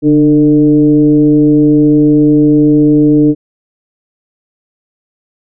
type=tone with frequency modulation; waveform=sine; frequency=298.6 Hz; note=D4; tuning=29 cents sharp; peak=-4 dBFS; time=0.02-3.35 s; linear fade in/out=50 ms; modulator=154 Hz; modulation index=0.69; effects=none